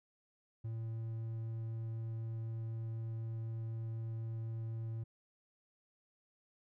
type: tone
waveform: triangle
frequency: 113 Hz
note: A2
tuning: 47 cents sharp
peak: -36 dBFS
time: 0.64-5.04 s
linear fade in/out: 10 ms
effects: none